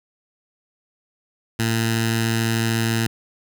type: tone with notch filter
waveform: 10% pulse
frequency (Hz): 113.5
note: A#2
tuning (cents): -46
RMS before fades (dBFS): -21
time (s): 1.59-3.07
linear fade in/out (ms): 5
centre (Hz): 560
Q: 0.57
effects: none